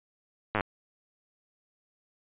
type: slowing click train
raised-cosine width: 0.5 ms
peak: -12 dBFS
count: 7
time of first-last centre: 0.55-0.608 s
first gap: 9 ms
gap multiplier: 1.03
effects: resampled to 8000 Hz